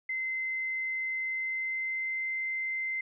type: tone with pitch glide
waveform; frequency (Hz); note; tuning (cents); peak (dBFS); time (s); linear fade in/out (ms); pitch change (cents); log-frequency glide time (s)
sine; 2064 to 2076; C7 to C7; -24 to -14; -30; 0.09-3.01; 5; +10; 1.21-2.33
effects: none